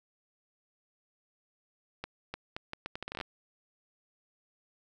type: accelerating click train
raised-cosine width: 0.3 ms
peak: -21 dBFS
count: 14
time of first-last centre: 2.04-3.211 s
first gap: 300 ms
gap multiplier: 0.75
effects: none